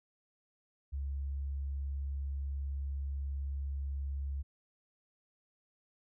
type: tone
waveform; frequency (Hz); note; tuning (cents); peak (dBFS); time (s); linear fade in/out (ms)
sine; 69.3; C#2; 0; -34; 0.92-4.43; 20
effects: none